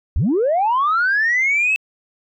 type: linear sweep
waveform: sine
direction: up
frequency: 49 to 2637 Hz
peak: -13 dBFS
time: 0.16-1.76 s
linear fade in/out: 0 ms
effects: tanh soft clip ceiling -11 dBFS